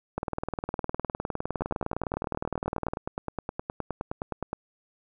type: two click trains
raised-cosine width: 1 ms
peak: -15 / -16 dBFS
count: 55 / 29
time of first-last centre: 0.18-2.935 / 1.62-4.531 s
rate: 19.6 / 9.62 Hz
effects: none